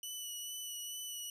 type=tone with vibrato; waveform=15% pulse; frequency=2960 Hz; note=F#7; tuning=in tune; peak=-34 dBFS; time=0.03-1.3 s; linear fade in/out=2 ms; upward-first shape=sine; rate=2.3 Hz; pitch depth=19 cents each way; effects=none